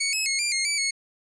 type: tone with pitch steps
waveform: 15% pulse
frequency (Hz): 2228 / 2577 / 2169 / 2379 / 2141 / 2307 / 2186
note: C#7 / E7 / C#7 / D7 / C7 / D7 / C#7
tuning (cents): +8 / -40 / -38 / +22 / +39 / -31 / -25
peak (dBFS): -16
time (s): 0-0.91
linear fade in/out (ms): 10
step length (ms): 130
effects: resampled to 22050 Hz